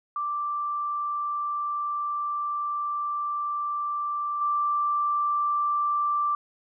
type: tone with level steps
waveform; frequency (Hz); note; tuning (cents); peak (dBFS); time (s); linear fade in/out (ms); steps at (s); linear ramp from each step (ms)
sine; 1174.7; D6; 0; -26 / -22; 0.16-6.35; 2; 4.41; 5
effects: none